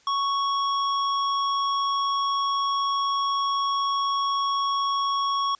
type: tone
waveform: square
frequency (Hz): 1111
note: C#6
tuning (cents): +4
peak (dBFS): -23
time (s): 0.07-5.55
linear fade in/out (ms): 2
effects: white hiss -59 dBFS RMS until 5.59 s + resampled to 16000 Hz